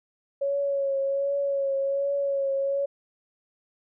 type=tone with vibrato; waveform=sine; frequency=554.4 Hz; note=C#5; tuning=in tune; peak=-23 dBFS; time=0.41-2.86 s; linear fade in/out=10 ms; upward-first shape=triangle; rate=1.3 Hz; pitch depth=32 cents each way; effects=none